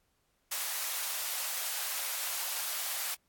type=high-pass noise; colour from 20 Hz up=white; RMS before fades=-35 dBFS; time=0.51-3.15 s; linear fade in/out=10 ms; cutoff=620 Hz; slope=24 dB/octave; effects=pink hiss -75 dBFS RMS until 3.28 s + AAC 64 kbps